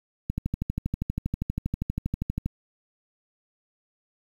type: click train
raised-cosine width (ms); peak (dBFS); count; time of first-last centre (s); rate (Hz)
5; -14; 28; 0.3-2.46; 12.5
effects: 8-bit